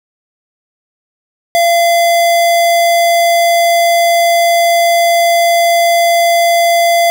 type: tone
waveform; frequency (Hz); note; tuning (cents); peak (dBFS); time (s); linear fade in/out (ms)
square; 683; F5; -39; -8; 1.55-7.1; 0
effects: none